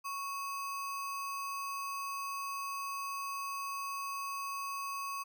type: tone with sample-and-hold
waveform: sine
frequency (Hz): 1108.7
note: C#6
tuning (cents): 0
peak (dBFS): -36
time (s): 0.04-5.24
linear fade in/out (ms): 20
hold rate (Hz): 3675
effects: none